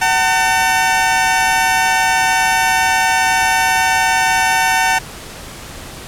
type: tone pair together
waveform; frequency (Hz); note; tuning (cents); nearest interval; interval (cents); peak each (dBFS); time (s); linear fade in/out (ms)
20% pulse; 754.6 / 901; F#5 / A5; +34 / +41; minor third; 307; -10; 0.01-4.99; 10
effects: pink hiss -32 dBFS RMS until 6.07 s + low-pass 12000 Hz 12 dB/octave